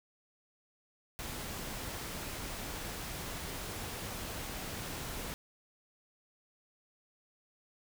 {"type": "noise", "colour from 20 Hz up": "pink", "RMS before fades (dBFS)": -41, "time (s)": [1.19, 5.34], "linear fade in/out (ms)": 0, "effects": []}